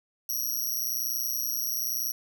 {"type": "tone with amplitude modulation", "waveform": "10% pulse", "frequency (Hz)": 5710, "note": "F8", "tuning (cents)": 37, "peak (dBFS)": -18, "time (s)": [0.29, 2.12], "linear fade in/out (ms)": 5, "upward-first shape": "sine", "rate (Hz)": 121, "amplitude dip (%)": 100, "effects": ["10-bit"]}